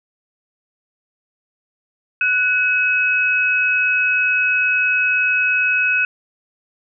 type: tone pair together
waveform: sine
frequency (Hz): 1484.9 / 2557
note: F#6 / D#7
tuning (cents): +6 / +47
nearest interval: major sixth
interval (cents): 941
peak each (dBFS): -18 / -16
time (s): 2.21-6.05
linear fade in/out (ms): 2
effects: none